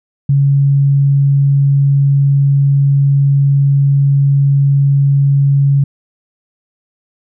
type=tone; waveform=sine; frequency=139.6 Hz; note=C#3; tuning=13 cents sharp; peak=-7 dBFS; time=0.29-5.84 s; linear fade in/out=5 ms; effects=none